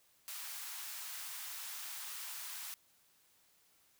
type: high-pass noise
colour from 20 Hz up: white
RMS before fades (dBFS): -45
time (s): 0.28-2.74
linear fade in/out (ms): 0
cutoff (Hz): 840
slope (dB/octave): 24
effects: white hiss -70 dBFS RMS until 3.99 s